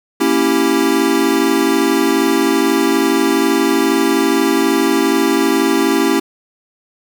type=chord; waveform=square; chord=A# diminished seventh; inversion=none; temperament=equal; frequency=233.1 / 277.2 / 329.6 / 392 Hz; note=A#3 / C#4 / E4 / G4; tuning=0 / 0 / 0 / 0 cents; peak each=-22 / -17 / -17 / -18 dBFS; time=0.2-6.2 s; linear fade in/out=10 ms; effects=7-bit